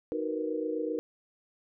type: chord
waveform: sine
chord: B major seventh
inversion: first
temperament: equal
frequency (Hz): 311.1 / 370 / 466.2 / 493.9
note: D#4 / F#4 / A#4 / B4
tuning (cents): 0 / 0 / 0 / 0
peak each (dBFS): -34 / -39 / -33 / -37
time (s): 0.12-0.99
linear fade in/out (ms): 0
effects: none